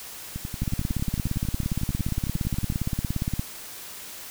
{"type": "two click trains", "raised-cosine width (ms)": 5, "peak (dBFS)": [-19, -13], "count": [27, 49], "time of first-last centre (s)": [[0.36, 2.724], [0.62, 3.395]], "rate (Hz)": [11, 17.3], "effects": ["white hiss -40 dBFS RMS until 4.3 s"]}